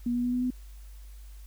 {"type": "tone with pitch steps", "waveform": "sine", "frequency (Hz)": [240.4, 243.1, 245.7, 248.4, 251.2], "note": ["B3", "B3", "B3", "B3", "B3"], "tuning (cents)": [-46, -27, -9, 10, 30], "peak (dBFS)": -25, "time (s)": [0.06, 0.505], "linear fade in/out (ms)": 5, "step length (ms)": 89, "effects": ["added 50 Hz sine -43 dBFS peak until 1.46 s", "white hiss -60 dBFS RMS until 1.46 s"]}